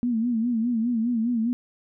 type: tone with vibrato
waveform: sine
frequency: 233.1 Hz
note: A#3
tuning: in tune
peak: -21 dBFS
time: 0.03-1.53 s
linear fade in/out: 0 ms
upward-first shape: sine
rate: 4.9 Hz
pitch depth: 100 cents each way
effects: none